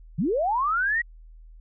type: linear sweep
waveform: sine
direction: up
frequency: 130.81 to 1940 Hz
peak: -21 dBFS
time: 0.18-1.02 s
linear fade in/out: 10 ms
effects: added 40 Hz sine -44 dBFS peak until 1.6 s